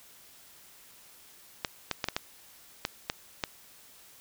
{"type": "clicks", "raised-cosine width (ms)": 0.2, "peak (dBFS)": -11, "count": 8, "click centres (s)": [1.648, 1.913, 2.042, 2.086, 2.165, 2.851, 3.099, 3.438], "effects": ["white hiss -55 dBFS RMS until 4.2 s"]}